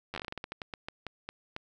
slowing click train, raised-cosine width 0.3 ms, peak -21 dBFS, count 18, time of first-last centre 0.14-1.564 s, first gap 10 ms, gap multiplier 1.23, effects none

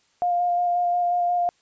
sine tone with vibrato, 705 Hz, F5, 16 cents sharp, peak -19 dBFS, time 0.22-1.49 s, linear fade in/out 0 ms, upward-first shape square, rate 5.6 Hz, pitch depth 11 cents each way, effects white hiss -64 dBFS RMS until 1.61 s + resampled to 16000 Hz

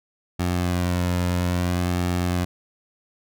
sawtooth tone with flanger, 88.9 Hz, F2, 31 cents sharp, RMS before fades -23 dBFS, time 0.39-2.45 s, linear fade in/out 10 ms, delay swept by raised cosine 2 to 2.62 ms, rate 0.59 Hz, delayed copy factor -0.5, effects none

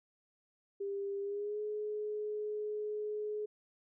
sine tone with pitch glide, 398.6 to 422.3 Hz, G4 to G#4, +29 to +29 cents, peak -35 dBFS, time 0.8-3.46 s, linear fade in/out 10 ms, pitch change +100 cents, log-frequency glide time 1.21-1.6 s, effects none

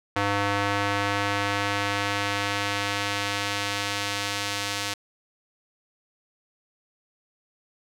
square tone with band-pass filter sweep, 101.1 Hz, G#2, 46 cents flat, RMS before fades -27 dBFS, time 0.16-4.94 s, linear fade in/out 5 ms, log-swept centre 1400 to 4500 Hz, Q 0.71, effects none

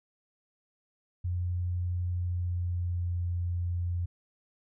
sine tone with pitch glide, 88.8 to 87.58 Hz, F2 to F2, +29 to +5 cents, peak -28 dBFS, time 1.24-4.06 s, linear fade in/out 10 ms, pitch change -24 cents, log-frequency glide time 2.13-3.21 s, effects none

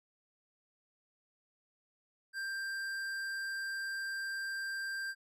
sine tone with tanh clipping, 1582 Hz, G6, 15 cents sharp, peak -38 dBFS, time 2.33-5.15 s, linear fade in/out 50 ms, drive 14 dB, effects none

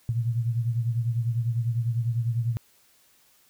sine beating tone pair, 115.9 / 125.9 Hz, A#2 / B2, -10 / +34 cents, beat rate 10 Hz, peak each -24 / -30 dBFS, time 0.09-2.57 s, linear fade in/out 0 ms, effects white hiss -61 dBFS RMS until 3.49 s

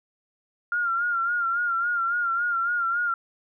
sine tone with vibrato, 1396.9 Hz, F6, in tune, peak -22 dBFS, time 0.72-3.14 s, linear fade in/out 2 ms, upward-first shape sine, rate 3.6 Hz, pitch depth 57 cents each way, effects none

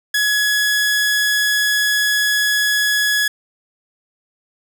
sawtooth tone, 1685 Hz, G#6, 25 cents sharp, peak -11 dBFS, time 0.14-3.28 s, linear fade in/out 5 ms, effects none

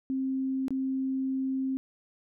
sine tone with dropouts, 264.9 Hz, C4, 22 cents sharp, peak -27 dBFS, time 0.1-1.77 s, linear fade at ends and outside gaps 0 ms, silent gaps 0.682-0.706 s, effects none

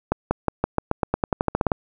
accelerating click train, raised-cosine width 1 ms, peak -5 dBFS, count 16, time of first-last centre 0.12-1.718 s, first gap 190 ms, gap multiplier 0.91, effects none

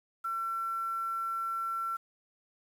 sine tone with quantisation, 1350 Hz, E6, 41 cents sharp, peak -31 dBFS, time 0.24-1.97 s, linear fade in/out 10 ms, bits 9, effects none

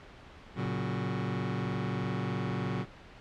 sawtooth chord, F# major, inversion first, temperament just, 115.62 / 138.75 / 185 Hz, A#2 / C#3 / F#3, -14 / +2 / 0 cents, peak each -31 dBFS, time 0.55-2.86 s, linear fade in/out 50 ms, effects pink hiss -51 dBFS RMS until 3.2 s + low-pass 3000 Hz 12 dB/octave

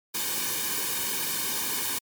white noise with comb filter, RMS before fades -29 dBFS, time 0.14-1.99 s, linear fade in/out 10 ms, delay 1.5 ms, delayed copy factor -0.9, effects MP3 96 kbps

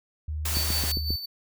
sine tone, 76.5 Hz, D#2, 29 cents flat, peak -28 dBFS, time 0.28-1.16 s, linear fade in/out 5 ms
white high-pass noise, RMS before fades -30 dBFS, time 0.45-0.92 s, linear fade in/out 5 ms, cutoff 120 Hz, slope 96 dB/octave
square tone with tremolo, 4527 Hz, C#8, 36 cents sharp, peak -27 dBFS, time 0.54-1.26 s, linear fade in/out 10 ms, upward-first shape sine, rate 5.6 Hz, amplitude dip 65%
click train, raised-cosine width 3 ms, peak -19 dBFS, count 5, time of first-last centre 0.57-1.105 s, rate 7.47 Hz
effects none

